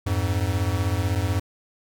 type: beating tone pair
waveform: square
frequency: 87.31 / 103.31 Hz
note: F2 / G#2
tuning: 0 / -9 cents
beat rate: 16 Hz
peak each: -25 dBFS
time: 0.06-1.4 s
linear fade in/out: 10 ms
effects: none